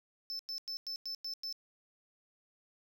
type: tone bursts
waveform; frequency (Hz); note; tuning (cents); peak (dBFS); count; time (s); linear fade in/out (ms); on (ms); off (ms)
triangle; 5274; E8; 0; -36; 7; 0.3-1.526; 0; 92; 97
effects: none